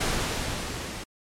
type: noise with level ramp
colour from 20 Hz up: pink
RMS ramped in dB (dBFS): -25 to -36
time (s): 0-1.04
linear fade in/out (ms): 10
effects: low-pass 9000 Hz 12 dB/octave + MP3 96 kbps